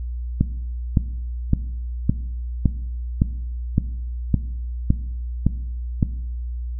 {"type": "click train", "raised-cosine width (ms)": 5, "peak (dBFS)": -3, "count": 11, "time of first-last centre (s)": [0.41, 6.028], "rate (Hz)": 1.78, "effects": ["noise-tail reverb RT60 0.9 s tail -17 dB re dry", "added 60 Hz sine -25 dBFS peak until 6.79 s"]}